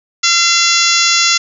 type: harmonic tone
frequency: 684 Hz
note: F5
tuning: 36 cents flat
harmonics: 2 / 3 / 4 / 5 / 6 / 7 / 8 / 9 / 10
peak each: -18 / -18 / -18 / -18 / -18 / -18 / -18 / -18 / -18 dBFS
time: 0.23-1.38 s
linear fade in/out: 10 ms
effects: none